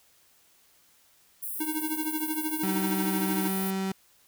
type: high-pass noise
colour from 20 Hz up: white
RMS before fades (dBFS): -35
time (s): 1.42-3.71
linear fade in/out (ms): 10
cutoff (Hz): 9300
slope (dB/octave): 48
type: tone with tremolo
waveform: square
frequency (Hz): 311.1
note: D#4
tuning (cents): 0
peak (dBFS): -27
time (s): 1.6-3.48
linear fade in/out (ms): 5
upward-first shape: triangle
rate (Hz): 13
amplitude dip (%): 85
type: tone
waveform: 35% pulse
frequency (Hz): 191.6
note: G3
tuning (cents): -39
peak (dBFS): -26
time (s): 2.63-3.92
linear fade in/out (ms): 5
effects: white hiss -62 dBFS RMS until 4.27 s